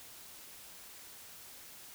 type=silence; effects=white hiss -52 dBFS RMS until 1.94 s